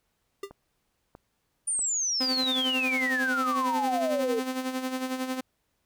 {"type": "tone with exponential decay", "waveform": "square", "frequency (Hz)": 397.8, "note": "G4", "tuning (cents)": 25, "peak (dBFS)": -30, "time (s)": [0.43, 0.52], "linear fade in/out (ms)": 5, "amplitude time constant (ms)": 18}
{"type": "click train", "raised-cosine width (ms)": 1, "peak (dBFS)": -31, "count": 4, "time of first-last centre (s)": [0.51, 2.433], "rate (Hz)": 1.56}
{"type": "exponential sweep", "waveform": "sine", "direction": "down", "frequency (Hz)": [9397, 437.7], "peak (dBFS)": -25, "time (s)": [1.67, 4.4], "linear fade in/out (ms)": 10}
{"type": "tone with tremolo", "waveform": "sawtooth", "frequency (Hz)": 258.3, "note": "C4", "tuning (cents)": -22, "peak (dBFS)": -23, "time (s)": [2.2, 5.41], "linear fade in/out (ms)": 10, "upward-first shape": "sine", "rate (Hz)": 11, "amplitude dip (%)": 60}
{"effects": ["pink hiss -75 dBFS RMS until 5.85 s"]}